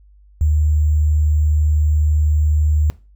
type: tone with sample-and-hold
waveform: sine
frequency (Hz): 76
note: D#2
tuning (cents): -40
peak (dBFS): -12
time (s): 0.41-2.9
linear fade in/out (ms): 0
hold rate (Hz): 7350
effects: noise-tail reverb RT60 0.3 s tail -19 dB re dry + added 50 Hz sine -45 dBFS peak until 3.15 s